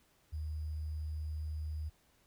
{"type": "tone with sample-and-hold", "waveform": "sine", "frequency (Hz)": 77, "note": "D#2", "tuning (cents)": -17, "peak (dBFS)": -36, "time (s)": [0.32, 1.9], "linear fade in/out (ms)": 20, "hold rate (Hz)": 4900, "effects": ["pink hiss -70 dBFS RMS until 2.26 s"]}